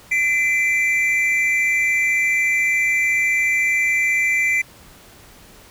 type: tone pair together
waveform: triangle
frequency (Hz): 2035 / 2349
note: C7 / D7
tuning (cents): -49 / 0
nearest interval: major second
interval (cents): 249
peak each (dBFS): -17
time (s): 0.11-4.62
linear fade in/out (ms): 10
effects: pink hiss -46 dBFS RMS until 5.7 s